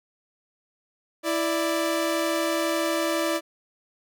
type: tone pair together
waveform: sawtooth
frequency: 330 / 588 Hz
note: E4 / D5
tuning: +2 / +2 cents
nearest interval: minor seventh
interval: 1000 cents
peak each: -22 dBFS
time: 1.23-3.41 s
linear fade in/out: 50 ms
effects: none